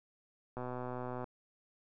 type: click train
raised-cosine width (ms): 1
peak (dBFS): -27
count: 85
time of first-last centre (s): 0.57-1.242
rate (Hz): 125
effects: none